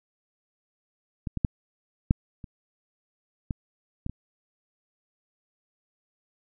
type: clicks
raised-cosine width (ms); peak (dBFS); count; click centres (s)
5; -18 / -16 / -9 / -6 / -27 / -16 / -18 / -22; 8; 1.272 / 1.373 / 1.448 / 2.109 / 2.442 / 3.508 / 4.064 / 4.096
effects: none